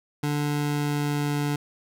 25% pulse tone with pitch glide, 146.83 to 145.73 Hz, D3 to D3, 0 to -13 cents, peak -20 dBFS, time 0.23-1.56 s, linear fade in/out 5 ms, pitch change -13 cents, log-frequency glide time 0.41-1.38 s, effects none

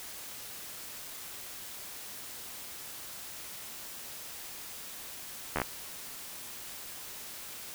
slowing click train, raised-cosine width 0.5 ms, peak -14 dBFS, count 5, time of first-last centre 5.56-5.617 s, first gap 12 ms, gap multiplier 1.12, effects white hiss -44 dBFS RMS until 7.74 s

